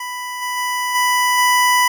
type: tone with level steps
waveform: 25% pulse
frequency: 990 Hz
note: B5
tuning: 4 cents sharp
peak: -21 / -17 / -15 / -10 / -8 dBFS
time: 0-1.88 s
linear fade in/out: 5 ms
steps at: 0.41 / 0.56 / 0.94 / 1.37 s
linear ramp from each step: 20 ms
effects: none